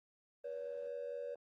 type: ring-modulated tone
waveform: triangle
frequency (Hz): 527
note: C5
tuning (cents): +12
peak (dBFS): -34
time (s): 0.44-1.35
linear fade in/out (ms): 10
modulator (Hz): 42.3
effects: tanh soft clip ceiling -35 dBFS + Opus 24 kbps